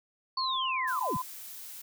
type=tone with pitch glide; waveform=sine; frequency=1046.5 to 1017.3 Hz; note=C6 to C6; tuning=0 to -49 cents; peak=-30 dBFS; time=0.37-1.22 s; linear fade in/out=5 ms; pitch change=-49 cents; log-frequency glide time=0.67-1 s
type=linear sweep; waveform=sine; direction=down; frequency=4523 to 82.41 Hz; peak=-31 dBFS; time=0.37-1.17 s; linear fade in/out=5 ms
type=noise; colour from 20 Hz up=blue; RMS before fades=-44 dBFS; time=0.87-1.82 s; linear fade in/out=10 ms
effects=none